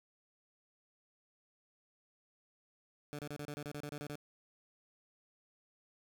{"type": "tone bursts", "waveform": "15% pulse", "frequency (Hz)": 146.83, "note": "D3", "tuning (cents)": 0, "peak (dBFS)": -35, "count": 12, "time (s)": [3.13, 4.156], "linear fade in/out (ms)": 0, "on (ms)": 58, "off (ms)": 30, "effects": []}